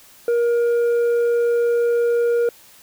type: tone with tanh clipping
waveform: sine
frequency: 472.9 Hz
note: A#4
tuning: 25 cents sharp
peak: -16 dBFS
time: 0.28-2.49 s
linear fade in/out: 2 ms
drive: 4 dB
effects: white hiss -48 dBFS RMS until 2.82 s